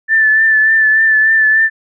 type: tone with vibrato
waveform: sine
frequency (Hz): 1760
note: A6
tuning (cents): 0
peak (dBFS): -7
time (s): 0.08-1.7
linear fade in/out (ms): 50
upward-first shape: triangle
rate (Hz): 3.4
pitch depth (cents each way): 32
effects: none